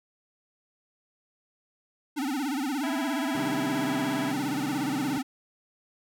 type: tone with vibrato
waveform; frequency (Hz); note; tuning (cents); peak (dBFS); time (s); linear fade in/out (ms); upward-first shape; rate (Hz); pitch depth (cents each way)
square; 277.2; C#4; 0; -28; 2.16-5.23; 20; sine; 17; 170
type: harmonic tone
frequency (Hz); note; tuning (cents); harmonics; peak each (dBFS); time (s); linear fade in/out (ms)
329.6; E4; 0; 2 / 3 / 4 / 5 / 6 / 7 / 8 / 9 / 10; -37 / -39 / -47 / -41 / -47 / -46 / -50 / -54 / -46; 2.83-4.32; 5
type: chord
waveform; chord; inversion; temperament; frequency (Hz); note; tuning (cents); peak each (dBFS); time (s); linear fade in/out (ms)
25% pulse; C minor; none; equal; 130.81 / 155.56 / 196; C3 / Eb3 / G3; 0 / 0 / 0; -35; 3.35-5.18; 2
effects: none

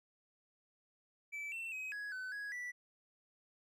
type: tone with pitch steps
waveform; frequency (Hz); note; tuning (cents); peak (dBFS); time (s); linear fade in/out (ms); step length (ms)
triangle; 2313 / 2692 / 2533 / 1670 / 1513 / 1664 / 1964; D7 / E7 / D#7 / G#6 / F#6 / G#6 / B6; -27 / +36 / +30 / +9 / +38 / +3 / -10; -39; 1.32-2.72; 20; 200
effects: none

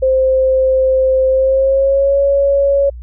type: tone with pitch glide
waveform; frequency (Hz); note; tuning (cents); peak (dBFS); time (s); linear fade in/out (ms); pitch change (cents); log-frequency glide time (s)
sine; 523.3 to 557.6; C5 to C#5; 0 to +10; -9; 0.02-2.9; 10; +110; 1.29-2.19
effects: added 60 Hz sine -27 dBFS peak until 3.02 s

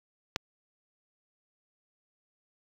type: click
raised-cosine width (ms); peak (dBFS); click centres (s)
0.2; -10; 0.361
effects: high-pass 60 Hz 12 dB/octave + 8-bit

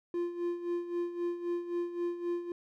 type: tone with tremolo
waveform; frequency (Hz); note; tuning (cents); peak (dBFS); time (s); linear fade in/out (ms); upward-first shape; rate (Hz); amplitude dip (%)
triangle; 347.6; F4; -8; -27; 0.14-2.52; 2; sine; 3.8; 70
effects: none

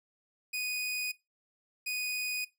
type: tone pair in turn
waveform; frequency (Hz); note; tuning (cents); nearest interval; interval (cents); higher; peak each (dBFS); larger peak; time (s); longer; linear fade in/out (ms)
sawtooth; 2483 / 2483; D#7 / D#7; -4 / -4; unison; 0; neither; -29 / -29; neither; 0.53-1.12 / 1.86-2.45; neither; 10
effects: noise-tail reverb RT60 0.2 s tail -19 dB re dry

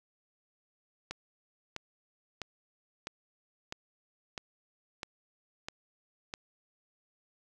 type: click train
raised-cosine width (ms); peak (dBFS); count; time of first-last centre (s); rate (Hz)
0.2; -20; 9; 1.11-6.339; 1.53
effects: none

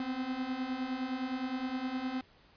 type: beating tone pair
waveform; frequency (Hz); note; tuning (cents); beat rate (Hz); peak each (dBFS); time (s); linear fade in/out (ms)
45% pulse; 251.5 / 261.2; B3 / C4; +32 / -3; 9.7; -39 / -35; 0-2.21; 2
effects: pink hiss -62 dBFS RMS until 2.56 s + resampled to 11025 Hz

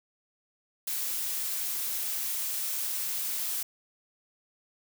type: noise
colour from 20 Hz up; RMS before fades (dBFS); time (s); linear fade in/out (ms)
blue; -32; 0.87-3.63; 5
effects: none

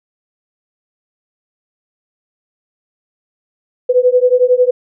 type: beating tone pair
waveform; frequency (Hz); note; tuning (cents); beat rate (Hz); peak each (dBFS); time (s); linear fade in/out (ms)
sine; 493.9 / 504.9; B4 / B4; 0 / +38; 11; -11; 3.89-4.71; 10
effects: none

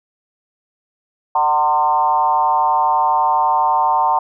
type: tone with frequency modulation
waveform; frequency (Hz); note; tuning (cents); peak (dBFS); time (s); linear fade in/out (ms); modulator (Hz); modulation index
sine; 900; A5; +39; -12; 1.35-4.19; 5; 148; 1.1
effects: none

